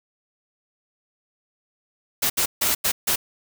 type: noise bursts at uneven times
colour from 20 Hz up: white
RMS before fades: -21 dBFS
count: 5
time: 2.22-2.3 / 2.37-2.46 / 2.61-2.75 / 2.84-2.92 / 3.07-3.16 s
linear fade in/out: 10 ms
effects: none